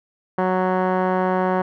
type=tone with low-pass filter; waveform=15% pulse; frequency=185 Hz; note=F#3; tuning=in tune; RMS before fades=-20 dBFS; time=0.38-1.62 s; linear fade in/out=5 ms; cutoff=1200 Hz; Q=5.8; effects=none